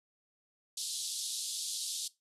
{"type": "band-pass noise", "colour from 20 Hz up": "pink", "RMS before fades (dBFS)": -38, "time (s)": [0.77, 2.08], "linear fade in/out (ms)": 5, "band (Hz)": [3500, 11000], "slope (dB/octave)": 48, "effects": ["noise-tail reverb RT60 0.2 s tail -19 dB re dry", "resampled to 32000 Hz"]}